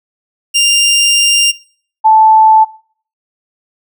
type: tone pair in turn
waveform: 20% pulse / sine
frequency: 2794 / 875.5 Hz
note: F7 / A5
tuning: 0 / -9 cents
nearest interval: octave + minor sixth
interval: 2009 cents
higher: first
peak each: -3 dBFS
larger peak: neither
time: 0.54-1.52 / 2.04-2.65 s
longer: first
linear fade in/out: 20 ms
effects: noise-tail reverb RT60 0.5 s tail -21 dB re dry